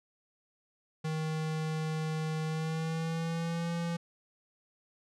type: tone with pitch glide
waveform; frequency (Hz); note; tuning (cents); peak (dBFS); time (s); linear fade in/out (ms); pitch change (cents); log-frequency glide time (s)
square; 157.3 to 169.57; D#3 to E3; +19 to +49; -32; 1.04-3.97; 10; +130; 2.46-3.72
effects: low-pass 8000 Hz 12 dB/octave